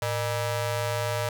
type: ring-modulated tone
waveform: sawtooth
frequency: 357 Hz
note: F4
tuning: 38 cents sharp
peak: -19 dBFS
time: 0.02-1.29 s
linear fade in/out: 2 ms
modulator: 248 Hz
effects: none